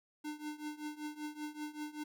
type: tone with tremolo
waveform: square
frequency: 300.9 Hz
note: D4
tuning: 42 cents sharp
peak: -38 dBFS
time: 0.24-2.04 s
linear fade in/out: 10 ms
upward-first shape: triangle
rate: 5.2 Hz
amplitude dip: 90%
effects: none